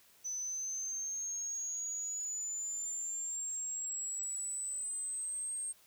sine linear sweep, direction up, 6000 to 8490 Hz, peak -36 dBFS, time 0.24-5.73 s, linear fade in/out 20 ms, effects white hiss -64 dBFS RMS until 5.86 s

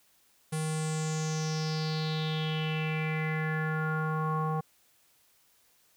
square tone with low-pass filter sweep, 156.7 Hz, D#3, 13 cents sharp, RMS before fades -31 dBFS, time 0.52-4.61 s, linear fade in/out 10 ms, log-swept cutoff 10000 to 950 Hz, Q 5.7, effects white hiss -66 dBFS RMS until 5.96 s

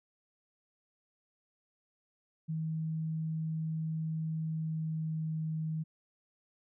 sine tone with pitch glide, 159.3 to 158.11 Hz, D#3 to D#3, +41 to +28 cents, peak -32 dBFS, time 2.48-5.84 s, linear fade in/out 20 ms, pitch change -13 cents, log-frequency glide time 4.4-5.38 s, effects none

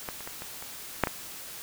clicks, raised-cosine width 0.5 ms, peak -18 / -27 / -23 / -24 / -27 / -6 / -13 dBFS, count 7, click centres 0.088 / 0.207 / 0.275 / 0.421 / 0.625 / 1.037 / 1.072 s, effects white hiss -42 dBFS RMS until 1.62 s

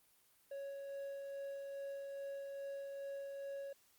triangle tone with tremolo, 555 Hz, C#5, 2 cents sharp, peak -40 dBFS, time 0.51-3.73 s, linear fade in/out 5 ms, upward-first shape sine, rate 2.4 Hz, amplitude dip 25%, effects white hiss -71 dBFS RMS until 3.98 s + Opus 32 kbps

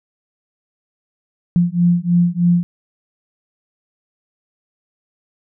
sine beating tone pair, 172.6 / 175.8 Hz, F3 / F3, -20 / +12 cents, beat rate 3.2 Hz, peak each -15 dBFS, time 1.56-2.63 s, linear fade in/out 0 ms, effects none

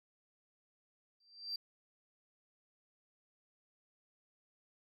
sine tone with exponential growth, 4699 Hz, D8, in tune, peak -33 dBFS, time 1.2-1.56 s, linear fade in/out 5 ms, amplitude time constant 77 ms, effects tanh soft clip ceiling -34 dBFS

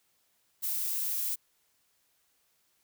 violet noise, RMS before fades -32 dBFS, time 0.62-1.36 s, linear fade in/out 20 ms, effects white hiss -72 dBFS RMS until 2.83 s

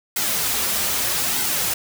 white noise with flanger, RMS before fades -22 dBFS, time 0.16-1.74 s, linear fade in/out 5 ms, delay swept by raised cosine 1.7 to 7.2 ms, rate 0.81 Hz, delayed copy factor -0.55, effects none

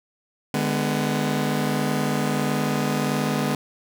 sawtooth chord, G# diminished, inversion second, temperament just, 149.51 / 207.7 / 249.2 Hz, D3 / G#3 / B3, +31 / 0 / +16 cents, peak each -22 dBFS, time 0.54-3.55 s, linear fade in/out 2 ms, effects 9-bit

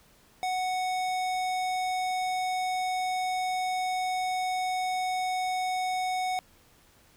sine tone with hard clipping, 740 Hz, F#5, in tune, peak -29 dBFS, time 0.43-6.39 s, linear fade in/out 0 ms, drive 18 dB, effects pink hiss -60 dBFS RMS until 7.16 s

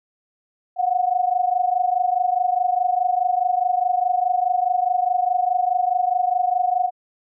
sine tone pair together, 715.2 / 740 Hz, F5 / F#5, +41 / 0 cents, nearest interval minor second, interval 59 cents, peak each -20 dBFS, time 0.76-6.91 s, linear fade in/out 50 ms, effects none

